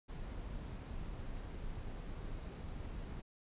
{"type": "noise", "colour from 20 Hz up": "brown", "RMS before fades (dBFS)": -44, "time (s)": [0.08, 3.22], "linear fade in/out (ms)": 20, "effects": ["resampled to 8000 Hz"]}